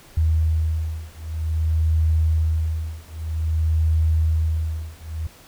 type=beating tone pair; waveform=sine; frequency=79.4 / 79.92 Hz; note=D#2 / D#2; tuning=+36 / +47 cents; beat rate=0.52 Hz; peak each=-21 dBFS; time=0.17-5.27 s; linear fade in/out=5 ms; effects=pink hiss -48 dBFS RMS until 5.47 s